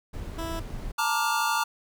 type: noise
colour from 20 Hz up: brown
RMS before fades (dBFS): -35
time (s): 0.13-0.92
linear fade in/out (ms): 10
type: tone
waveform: 15% pulse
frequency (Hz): 329.6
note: E4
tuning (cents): 0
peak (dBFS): -26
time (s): 0.38-0.6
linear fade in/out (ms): 10
type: chord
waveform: square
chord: Bb major seventh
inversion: third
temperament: equal with one note detuned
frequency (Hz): 880 / 932.3 / 1174.7 / 1414.8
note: A5 / Bb5 / D6 / F6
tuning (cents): 0 / 0 / 0 / +22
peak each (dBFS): -30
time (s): 0.98-1.64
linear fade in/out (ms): 10
effects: none